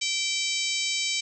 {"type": "harmonic tone", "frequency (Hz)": 774, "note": "G5", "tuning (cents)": -22, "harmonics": [3, 4, 5, 6, 7, 8, 9, 10], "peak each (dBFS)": [-31, -32, -33, -34, -34, -35, -36, -36], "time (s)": [0.01, 1.21], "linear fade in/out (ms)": 10, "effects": []}